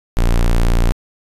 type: tone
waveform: square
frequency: 29.14 Hz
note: A#0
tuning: in tune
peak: -11 dBFS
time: 0.17-0.92 s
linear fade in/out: 0 ms
effects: resampled to 32000 Hz